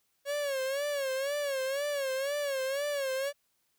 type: tone with vibrato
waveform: 45% pulse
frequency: 554 Hz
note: C#5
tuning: 1 cent flat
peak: -30 dBFS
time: 0.25-3.33 s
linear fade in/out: 50 ms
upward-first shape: sine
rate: 2 Hz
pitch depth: 100 cents each way
effects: white hiss -75 dBFS RMS until 3.78 s